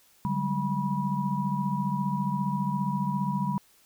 sine tone cluster, 145 / 187.5 / 202.3 / 974 Hz, D3 / F#3 / G#3 / B5, -22 / +23 / -45 / -24 cents, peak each -31 dBFS, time 0.25-3.58 s, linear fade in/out 0 ms, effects white hiss -61 dBFS RMS until 3.85 s

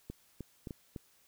clicks, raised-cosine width 3 ms, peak -28 dBFS, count 5, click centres 0.1 / 0.407 / 0.672 / 0.708 / 0.962 s, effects white hiss -67 dBFS RMS until 1.27 s

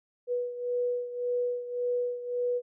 sine beating tone pair, 488.9 / 490.7 Hz, B4 / B4, -18 / -11 cents, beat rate 1.8 Hz, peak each -29 / -34 dBFS, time 0.27-2.62 s, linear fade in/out 50 ms, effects none

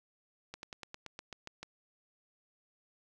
slowing click train, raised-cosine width 0.2 ms, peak -26 dBFS, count 10, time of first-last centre 0.54-1.63 s, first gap 91 ms, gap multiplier 1.07, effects none

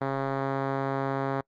5% pulse tone with low-pass filter, 136.1 Hz, C#3, 31 cents flat, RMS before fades -29 dBFS, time 0.01-1.41 s, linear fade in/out 5 ms, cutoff 1300 Hz, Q 0.51, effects noise-tail reverb RT60 0.1 s tail -26 dB re dry + Opus 32 kbps

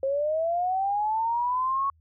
sine linear sweep, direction up, 531 to 1113 Hz, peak -23 dBFS, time 0.03-1.9 s, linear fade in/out 2 ms, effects added 80 Hz sine -58 dBFS peak until 2 s

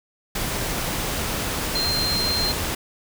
sine tone in noise, 4163 Hz, C8, 10 cents flat, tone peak -22 dBFS, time 1.75-2.52 s, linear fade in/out 5 ms, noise pink, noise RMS -26 dBFS, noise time 0.35-2.75 s, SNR +1 dB, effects none

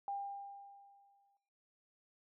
sine tone with exponential decay, 799 Hz, G5, 33 cents sharp, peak -36 dBFS, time 0.08-1.37 s, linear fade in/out 1 ms, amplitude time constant 280 ms, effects noise-tail reverb RT60 0.9 s tail -17 dB re dry

